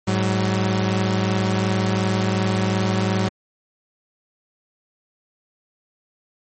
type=tone pair together; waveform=sawtooth; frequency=105.45 / 188.1 Hz; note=G#2 / F#3; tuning=+27 / +29 cents; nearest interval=minor seventh; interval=1002 cents; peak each=-17 dBFS; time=0.07-3.29 s; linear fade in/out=10 ms; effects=MP3 32 kbps